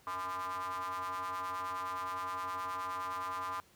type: ring-modulated tone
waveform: square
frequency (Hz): 92.1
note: F#2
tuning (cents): -7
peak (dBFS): -34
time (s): 0.07-3.6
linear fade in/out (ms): 0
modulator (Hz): 1110
effects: pink hiss -64 dBFS RMS until 3.75 s + high-pass 60 Hz 12 dB/octave

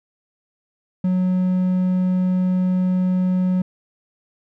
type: tone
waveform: triangle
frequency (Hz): 183.6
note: F#3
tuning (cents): -13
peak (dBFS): -14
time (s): 1.04-3.62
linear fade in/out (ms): 5
effects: none

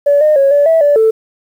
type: tone with pitch steps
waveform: sine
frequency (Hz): 573 / 610 / 550 / 576 / 652 / 580 / 442.8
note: D5 / D#5 / C#5 / D5 / E5 / D5 / A4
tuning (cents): -43 / -34 / -14 / -34 / -19 / -22 / +11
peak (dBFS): -5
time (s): 0.06-1.11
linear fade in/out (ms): 10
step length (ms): 150
effects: tanh soft clip ceiling -2 dBFS + 7-bit

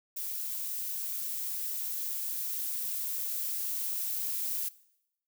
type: noise with level ramp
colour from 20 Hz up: violet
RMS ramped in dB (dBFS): -36 to -33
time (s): 0.16-4.69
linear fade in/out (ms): 10
effects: noise-tail reverb RT60 0.8 s tail -20 dB re dry

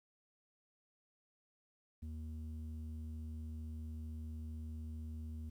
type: tone with low-pass filter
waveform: square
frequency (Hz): 77.78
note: D#2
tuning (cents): 0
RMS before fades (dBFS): -45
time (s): 2.02-5.5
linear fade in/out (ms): 10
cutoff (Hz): 180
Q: 4.6
effects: 12-bit

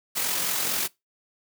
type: noise with amplitude modulation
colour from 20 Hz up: white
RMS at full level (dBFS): -25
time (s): 0.15-0.88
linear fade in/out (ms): 20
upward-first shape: sine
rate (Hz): 44.4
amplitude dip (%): 35
effects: noise-tail reverb RT60 0.2 s tail -23 dB re dry + high-pass 150 Hz 12 dB/octave

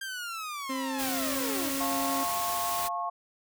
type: linear sweep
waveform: sawtooth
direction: down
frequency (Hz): 1602 to 285.1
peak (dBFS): -31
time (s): 0.01-1.7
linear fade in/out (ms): 5
type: tone with pitch glide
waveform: 35% pulse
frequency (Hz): 265.7 to 273.2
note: C4 to C#4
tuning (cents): +27 to -25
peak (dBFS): -30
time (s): 0.69-2.24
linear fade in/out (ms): 10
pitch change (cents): +48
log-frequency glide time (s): 1.12-1.58
type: noise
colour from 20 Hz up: white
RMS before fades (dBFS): -34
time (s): 0.98-2.89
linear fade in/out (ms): 20
type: chord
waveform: sine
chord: F augmented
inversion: none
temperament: just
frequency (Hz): 698.5 / 873.1 / 1091.3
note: F5 / A5 / C#6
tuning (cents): 0 / -14 / -27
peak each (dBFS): -33 / -38 / -32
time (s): 1.8-3.1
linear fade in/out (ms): 10
effects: none

